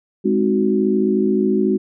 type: chord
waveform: sine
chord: Ab dominant seventh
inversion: none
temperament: equal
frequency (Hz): 207.7 / 261.6 / 311.1 / 370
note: Ab3 / C4 / Eb4 / Gb4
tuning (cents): 0 / 0 / 0 / 0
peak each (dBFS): -18 / -22 / -23 / -18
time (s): 0.24-1.78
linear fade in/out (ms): 20
effects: none